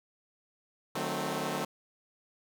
10% pulse chord, D# diminished seventh, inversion none, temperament equal with one note detuned, 152.27 / 185 / 220 / 261.6 Hz, D#3 / F#3 / A3 / C4, -37 / 0 / 0 / 0 cents, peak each -29 dBFS, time 0.95-1.65 s, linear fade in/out 5 ms, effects none

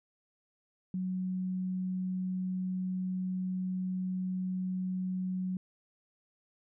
sine tone, 185 Hz, F#3, in tune, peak -31 dBFS, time 0.94-5.57 s, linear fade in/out 2 ms, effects none

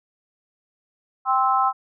sine chord, C major, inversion second, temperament just, 784.9 / 1046.5 / 1308.1 Hz, G5 / C6 / E6, +2 / 0 / -14 cents, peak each -21 dBFS, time 1.25-1.73 s, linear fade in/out 50 ms, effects none

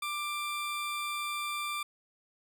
20% pulse tone, 1182 Hz, D6, 11 cents sharp, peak -28 dBFS, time 0.02-1.83 s, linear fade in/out 5 ms, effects none

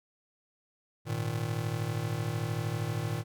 square chord, Ab suspended second, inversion none, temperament just, 103.83 / 116.8 / 155.74 Hz, Ab2 / Bb2 / Eb3, 0 / +4 / +2 cents, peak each -38 / -34 / -36 dBFS, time 1.05-3.24 s, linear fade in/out 50 ms, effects none

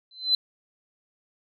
sine tone with exponential growth, 4052 Hz, B7, 44 cents sharp, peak -14 dBFS, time 0.11-0.35 s, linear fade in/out 2 ms, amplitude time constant 52 ms, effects tanh soft clip ceiling -11 dBFS

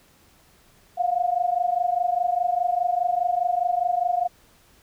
sine tone pair together, 698.5 / 723.4 Hz, F5 / F#5, 0 / -39 cents, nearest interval minor second, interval 61 cents, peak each -23 dBFS, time 0.97-4.28 s, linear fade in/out 20 ms, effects pink hiss -57 dBFS RMS until 4.82 s

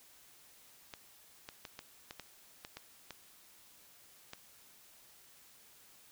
clicks, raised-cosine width 0.2 ms, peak -27 dBFS, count 10, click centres 0.938 / 1.489 / 1.652 / 1.791 / 2.109 / 2.197 / 2.649 / 2.77 / 3.107 / 4.334 s, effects white hiss -61 dBFS RMS until 6.11 s

